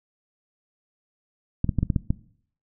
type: clicks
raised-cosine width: 5 ms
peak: -9 dBFS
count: 7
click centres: 1.644 / 1.692 / 1.787 / 1.83 / 1.902 / 1.962 / 2.105 s
effects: noise-tail reverb RT60 0.6 s tail -20 dB re dry